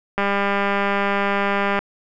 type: click train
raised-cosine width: 0.5 ms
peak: -6 dBFS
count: 323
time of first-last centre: 0.18-1.79 s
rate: 200 Hz
effects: none